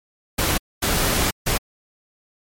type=noise bursts at uneven times; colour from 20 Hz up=pink; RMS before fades=-20 dBFS; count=3; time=0.38-0.58 / 0.82-1.31 / 1.46-1.58 s; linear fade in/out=10 ms; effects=MP3 64 kbps